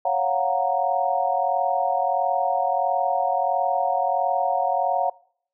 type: chord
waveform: sine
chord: Gb major seventh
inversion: second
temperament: equal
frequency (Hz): 554.4 / 698.5 / 740 / 932.3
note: Db5 / F5 / Gb5 / Bb5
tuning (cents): 0 / 0 / 0 / 0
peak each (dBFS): -27 / -24 / -23 / -27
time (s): 0.05-5.1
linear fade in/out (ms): 5
effects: noise-tail reverb RT60 0.6 s tail -23 dB re dry